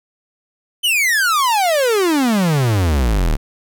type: exponential sweep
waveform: 45% pulse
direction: down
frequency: 3100 to 34.65 Hz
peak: -13 dBFS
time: 0.83-3.37 s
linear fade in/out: 20 ms
effects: none